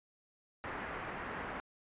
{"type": "low-pass noise", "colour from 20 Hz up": "white", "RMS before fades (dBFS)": -42, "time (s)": [0.64, 1.6], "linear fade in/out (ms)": 0, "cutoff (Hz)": 1900, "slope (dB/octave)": 24, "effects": ["resampled to 8000 Hz"]}